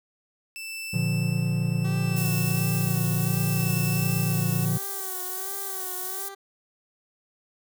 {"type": "tone with tremolo", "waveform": "sawtooth", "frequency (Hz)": 2651, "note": "E7", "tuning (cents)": 9, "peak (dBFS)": -29, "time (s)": [0.56, 4.65], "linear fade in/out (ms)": 0, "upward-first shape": "sine", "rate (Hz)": 0.68, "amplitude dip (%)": 60}
{"type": "chord", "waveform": "triangle", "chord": "Bb major", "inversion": "none", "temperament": "equal", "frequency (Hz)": [116.54, 146.83, 174.61], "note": ["Bb2", "D3", "F3"], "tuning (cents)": [0, 0, 0], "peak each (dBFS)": -25, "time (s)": [0.93, 4.78], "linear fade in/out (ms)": 10}
{"type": "tone with vibrato", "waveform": "15% pulse", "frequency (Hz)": 380.3, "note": "F#4", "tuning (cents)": 48, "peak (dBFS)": -32, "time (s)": [1.84, 6.35], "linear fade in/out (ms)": 10, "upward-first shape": "sine", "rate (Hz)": 1.4, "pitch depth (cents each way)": 62}
{"type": "high-pass noise", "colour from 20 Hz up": "white", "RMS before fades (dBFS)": -33, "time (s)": [2.16, 6.29], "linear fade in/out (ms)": 10, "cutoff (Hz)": 7700, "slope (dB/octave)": 12}
{"effects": []}